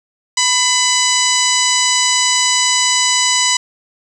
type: harmonic tone with a mistuned harmonic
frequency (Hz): 993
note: B5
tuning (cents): +9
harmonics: 1 / 2 / 3 / 4 / 5 / 6 / 7 / 8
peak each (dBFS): -20 / -20 / -20 / -20 / -20 / -20 / -20 / -20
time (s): 0.37-3.57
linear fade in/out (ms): 5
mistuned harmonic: 2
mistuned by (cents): +29
effects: 7-bit